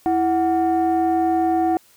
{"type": "tone pair together", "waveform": "sine", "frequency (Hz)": [329.6, 740.4], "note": ["E4", "F#5"], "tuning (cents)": [0, 1], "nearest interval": "octave + major second", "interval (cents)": 1401, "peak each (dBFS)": -17, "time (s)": [0.06, 1.77], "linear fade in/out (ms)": 0, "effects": ["tanh soft clip ceiling -12 dBFS", "white hiss -54 dBFS RMS until 1.96 s"]}